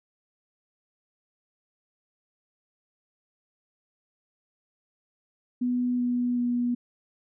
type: tone with pitch steps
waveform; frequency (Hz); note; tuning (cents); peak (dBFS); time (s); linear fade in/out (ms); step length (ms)
sine; 246.9 / 244.8 / 242.7; B3 / B3 / B3; 0 / -15 / -30; -23; 5.61-6.75; 10; 380
effects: none